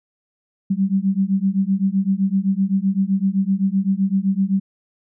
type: beating tone pair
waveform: sine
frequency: 190 / 197.8 Hz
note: F#3 / G3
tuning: +46 / +16 cents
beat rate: 7.8 Hz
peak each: -19 dBFS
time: 0.7-4.6 s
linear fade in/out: 10 ms
effects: none